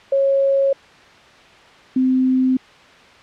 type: tone pair in turn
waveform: sine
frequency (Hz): 548 / 258.6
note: C#5 / C4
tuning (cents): -20 / -20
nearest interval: octave + minor second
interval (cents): 1300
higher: first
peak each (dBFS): -13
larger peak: neither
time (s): 0.12-0.73 / 1.96-2.57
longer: neither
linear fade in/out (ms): 5
effects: white hiss -45 dBFS RMS until 3.22 s + low-pass 3000 Hz 12 dB/octave